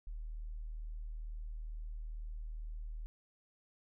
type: tone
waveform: sine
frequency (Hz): 38.89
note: D#1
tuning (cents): 0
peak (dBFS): -40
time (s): 0.07-3.06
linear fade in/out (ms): 0
effects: none